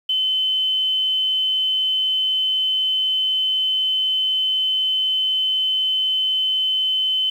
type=tone; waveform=sine; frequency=3052 Hz; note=G7; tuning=47 cents flat; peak=-17 dBFS; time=0.09-7.3 s; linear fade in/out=5 ms; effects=8-bit